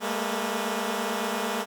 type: tone cluster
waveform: 10% pulse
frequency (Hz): 204.2 / 222.3 / 231.2 / 439 / 488.8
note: G#3 / A3 / A#3 / A4 / B4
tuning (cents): -29 / +18 / -14 / -4 / -18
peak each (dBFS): -23 / -27 / -23 / -30 / -28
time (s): 0-1.66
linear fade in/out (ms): 50
effects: none